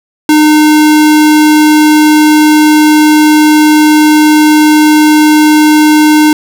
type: tone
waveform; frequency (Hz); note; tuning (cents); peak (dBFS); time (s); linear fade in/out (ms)
square; 304.7; D#4; -36; -3; 0.29-6.33; 2
effects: none